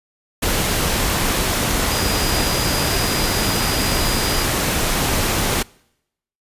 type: tone in noise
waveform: sine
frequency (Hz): 4900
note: D#8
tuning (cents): -27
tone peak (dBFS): -27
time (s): 1.91-4.44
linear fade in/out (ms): 10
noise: pink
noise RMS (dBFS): -19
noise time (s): 0.42-5.63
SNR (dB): -11
effects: noise-tail reverb RT60 0.8 s tail -25 dB re dry + resampled to 32000 Hz